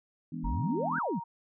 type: chord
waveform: sine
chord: E dominant seventh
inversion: none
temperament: equal with one note detuned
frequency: 163.96 / 207.7 / 246.9 / 293.7 Hz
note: E3 / G#3 / B3 / D4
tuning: -9 / 0 / 0 / 0 cents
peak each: -38 / -44 / -38 / -44 dBFS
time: 0.32-0.99 s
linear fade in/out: 5 ms
type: exponential two-way sweep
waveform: sine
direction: up then down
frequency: 34.65 to 1629 to 138.3 Hz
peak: -29 dBFS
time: 0.43-1.2 s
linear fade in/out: 20 ms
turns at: 0.98 s
type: tone with vibrato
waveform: sine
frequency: 936 Hz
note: A#5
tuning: 7 cents sharp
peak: -37 dBFS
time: 0.44-1.24 s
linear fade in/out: 10 ms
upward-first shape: sine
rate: 2 Hz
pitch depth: 19 cents each way
effects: none